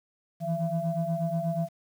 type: tone cluster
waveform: sine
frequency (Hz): 160.5 / 168.8 / 674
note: E3 / E3 / E5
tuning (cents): -46 / +41 / +38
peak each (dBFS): -30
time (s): 0.4-1.69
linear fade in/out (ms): 50
effects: tanh soft clip ceiling -18 dBFS + 9-bit